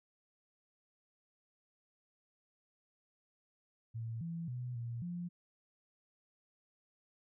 sine tone with pitch steps, 114 / 167.3 / 123.9 / 117.8 / 175 Hz, A#2 / E3 / B2 / A#2 / F3, -38 / +26 / +6 / +19 / +4 cents, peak -38 dBFS, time 3.94-5.29 s, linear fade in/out 20 ms, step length 270 ms, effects none

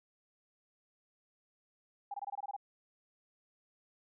sine tone bursts, 807 Hz, G#5, 50 cents flat, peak -37 dBFS, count 9, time 2.11-2.565 s, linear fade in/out 5 ms, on 31 ms, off 22 ms, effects none

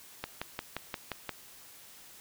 click train, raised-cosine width 0.3 ms, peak -18 dBFS, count 7, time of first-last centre 0.24-1.293 s, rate 5.7 Hz, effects white hiss -53 dBFS RMS until 2.2 s

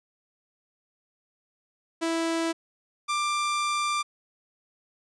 sawtooth tone pair in turn, 329.6 / 1184.4 Hz, E4 / D6, 0 / +14 cents, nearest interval octave + minor seventh, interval 2214 cents, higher second, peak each -21 dBFS, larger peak neither, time 2.01-2.53 / 3.08-4.03 s, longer second, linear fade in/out 20 ms, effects resampled to 22050 Hz

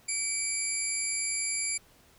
sine tone cluster, 2300 / 4774 / 7270 / 10670 Hz, D7 / D8 / A#8 / E9, -37 / +28 / -44 / +20 cents, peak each -35 / -38 / -32 / -34 dBFS, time 0.08-1.78 s, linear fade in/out 10 ms, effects pink hiss -60 dBFS RMS until 2.18 s

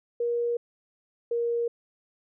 sine tone pair in turn, 474.5 / 470.4 Hz, A#4 / A#4, +31 / +16 cents, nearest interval unison, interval 15 cents, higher first, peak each -24 dBFS, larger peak neither, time 0.2-0.57 / 1.31-1.68 s, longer neither, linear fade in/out 5 ms, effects none

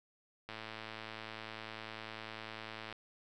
click train, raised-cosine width 0.3 ms, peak -28 dBFS, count 269, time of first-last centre 0.49-2.926 s, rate 110 Hz, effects none

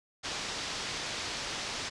white low-pass noise, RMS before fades -37 dBFS, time 0.23-1.9 s, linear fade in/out 20 ms, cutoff 5900 Hz, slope 24 dB/octave, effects resampled to 24000 Hz

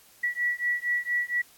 sine beating tone pair, 1940 / 1944.3 Hz, B6 / B6, -31 / -28 cents, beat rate 4.3 Hz, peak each -28 dBFS, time 0.23-1.42 s, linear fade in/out 10 ms, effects white hiss -56 dBFS RMS until 1.57 s + AAC 64 kbps

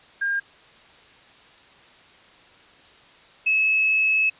sine tone pair in turn, 1610 / 2588 Hz, G6 / E7, +46 / -32 cents, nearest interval minor sixth, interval 822 cents, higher second, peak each -21 / -17 dBFS, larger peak second, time 0.21-0.4 / 3.46-4.3 s, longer second, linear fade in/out 10 ms, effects white hiss -51 dBFS RMS until 4.39 s + resampled to 8000 Hz

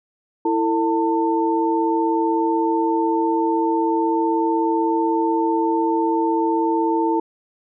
sine tone cluster, 330.2 / 450.6 / 896 Hz, E4 / A4 / A5, +3 / +41 / +31 cents, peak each -19 / -24 / -21 dBFS, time 0.45-7.2 s, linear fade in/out 5 ms, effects none

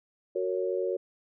sine chord, F# major, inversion none, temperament equal with one note detuned, 370 / 459.7 / 554.4 Hz, F#4 / A#4 / C#5, 0 / -24 / 0 cents, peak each -30 / -32 / -32 dBFS, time 0.35-0.97 s, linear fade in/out 10 ms, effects none

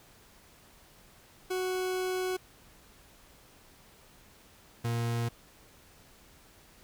40% pulse tone pair in turn, 370 / 117.32 Hz, F#4 / A#2, 0 / +12 cents, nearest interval octave + minor sixth, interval 1988 cents, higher first, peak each -29 / -28 dBFS, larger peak second, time 1.5-2.37 / 4.84-5.29 s, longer first, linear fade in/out 10 ms, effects pink hiss -58 dBFS RMS until 6.83 s

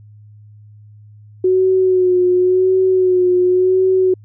sine tone with vibrato, 368.4 Hz, F#4, 7 cents flat, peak -10 dBFS, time 1.44-4.14 s, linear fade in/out 5 ms, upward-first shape sine, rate 0.92 Hz, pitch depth 35 cents each way, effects added 105 Hz sine -39 dBFS peak until 4.24 s

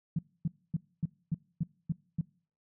sine tone bursts, 163.6 Hz, E3, 13 cents flat, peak -26 dBFS, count 8, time 0.16-2.212 s, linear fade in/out 5 ms, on 29 ms, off 260 ms, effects noise-tail reverb RT60 0.5 s tail -25 dB re dry

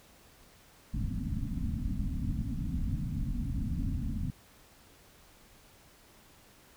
pink low-pass noise, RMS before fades -33 dBFS, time 0.93-4.31 s, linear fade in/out 10 ms, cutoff 280 Hz, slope 96 dB/octave, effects pink hiss -59 dBFS RMS until 6.76 s

